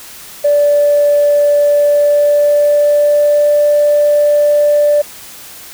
sine tone with pitch glide, 582 to 588.1 Hz, D5 to D5, -16 to +2 cents, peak -6 dBFS, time 0.44-5.02 s, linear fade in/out 10 ms, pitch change +18 cents, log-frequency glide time 1.66-3.5 s, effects tanh soft clip ceiling -2 dBFS + white hiss -33 dBFS RMS until 5.73 s

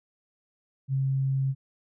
sine tone, 134.7 Hz, C#3, 49 cents flat, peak -23 dBFS, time 0.88-1.55 s, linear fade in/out 50 ms, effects none

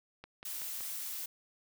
click train, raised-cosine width 0.3 ms, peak -31 dBFS, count 4, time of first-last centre 0.24-0.807 s, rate 5.29 Hz
blue noise, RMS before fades -40 dBFS, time 0.45-1.26 s, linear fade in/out 5 ms
effects none

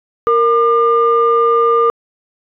sine tone pair together, 463.7 / 1202 Hz, A#4 / D6, -9 / +40 cents, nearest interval octave + major third, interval 1649 cents, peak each -11 dBFS, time 0.27-1.9 s, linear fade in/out 0 ms, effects tanh soft clip ceiling -2 dBFS

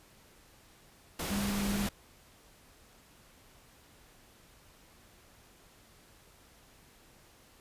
sine tone in noise, 201.2 Hz, G3, 45 cents sharp, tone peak -31 dBFS, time 1.31-1.87 s, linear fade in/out 5 ms, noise pink, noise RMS -36 dBFS, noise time 1.19-1.89 s, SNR +2 dB, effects pink hiss -60 dBFS RMS until 7.6 s + resampled to 32000 Hz

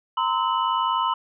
sine tone cluster, 930 / 1030 / 1298 / 2971 Hz, A#5 / C6 / E6 / F#7, -4 / -28 / -27 / +6 cents, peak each -25 / -23 / -27 / -32 dBFS, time 0.17-1.14 s, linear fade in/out 5 ms, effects none

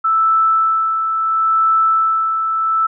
sine tone with tremolo, 1318.5 Hz, E6, in tune, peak -10 dBFS, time 0.04-2.87 s, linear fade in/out 10 ms, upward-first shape sine, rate 0.73 Hz, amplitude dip 45%, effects none

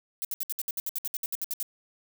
violet noise bursts, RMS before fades -31 dBFS, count 16, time 0.22-1.628 s, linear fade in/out 0 ms, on 28 ms, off 64 ms, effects none

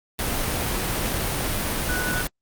sine tone in noise, 1480 Hz, F#6, in tune, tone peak -26 dBFS, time 1.89-2.22 s, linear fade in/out 0 ms, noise pink, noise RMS -25 dBFS, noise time 0.19-2.27 s, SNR -4 dB, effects Opus 32 kbps

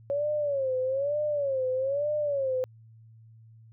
sine tone with vibrato, 554.4 Hz, C#5, in tune, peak -25 dBFS, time 0.1-2.64 s, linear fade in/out 0 ms, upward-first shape sine, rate 1.1 Hz, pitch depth 140 cents each way, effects added 112 Hz sine -50 dBFS peak until 3.72 s

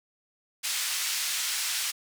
white band-pass noise, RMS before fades -30 dBFS, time 0.63-1.92 s, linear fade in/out 20 ms, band 1700 to 8400 Hz, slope 12 dB/octave, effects none

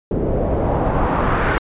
pink noise with low-pass filter sweep, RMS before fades -18 dBFS, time 0.11-1.58 s, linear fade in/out 0 ms, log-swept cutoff 400 to 1700 Hz, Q 1.6, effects resampled to 8000 Hz

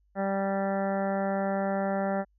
harmonic tone with a mistuned harmonic, 195.6 Hz, G3, 4 cents flat, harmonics 1 / 2 / 3 / 4 / 5 / 6 / 7 / 8 / 9 / 10, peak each -30 / -37 / -30 / -33 / -44 / -48 / -40 / -48 / -42 / -49 dBFS, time 0.15-2.25 s, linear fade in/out 50 ms, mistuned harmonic 5, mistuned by -19 cents, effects added 50 Hz sine -64 dBFS peak until 2.38 s

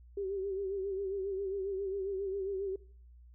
sine tone with vibrato, 389.5 Hz, G4, 11 cents flat, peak -33 dBFS, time 0.17-2.76 s, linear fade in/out 5 ms, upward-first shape sine, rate 7.4 Hz, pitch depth 62 cents each way, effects noise-tail reverb RT60 0.6 s tail -24 dB re dry + added 60 Hz sine -53 dBFS peak until 3.34 s

